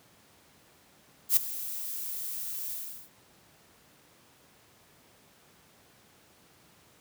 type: noise with ADSR envelope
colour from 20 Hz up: violet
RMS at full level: -19 dBFS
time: 1.29-3.1 s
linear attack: 79 ms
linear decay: 3 ms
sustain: -17 dB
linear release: 380 ms
effects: pink hiss -60 dBFS RMS until 7 s + high-pass 100 Hz 12 dB/octave